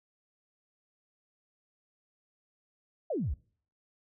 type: exponential sweep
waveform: sine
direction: down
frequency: 704 to 51.5 Hz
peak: -29 dBFS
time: 3.1-3.34 s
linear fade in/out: 5 ms
effects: noise-tail reverb RT60 0.5 s tail -25 dB re dry